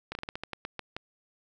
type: slowing click train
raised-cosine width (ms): 0.3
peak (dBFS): -19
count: 11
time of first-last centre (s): 0.12-0.965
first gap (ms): 31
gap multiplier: 1.21
effects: none